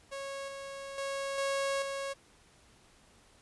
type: tone with level steps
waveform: sawtooth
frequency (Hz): 550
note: C#5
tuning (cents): -14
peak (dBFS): -34 / -37 / -30 / -26 / -31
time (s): 0.11-2.14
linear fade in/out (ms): 20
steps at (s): 0.48 / 0.98 / 1.38 / 1.82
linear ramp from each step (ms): 2
effects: pink hiss -62 dBFS RMS until 3.41 s + resampled to 24000 Hz